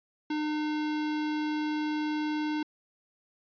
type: tone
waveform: square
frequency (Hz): 303.4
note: D#4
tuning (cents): -44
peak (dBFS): -29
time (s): 0.3-2.63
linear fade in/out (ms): 5
effects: resampled to 11025 Hz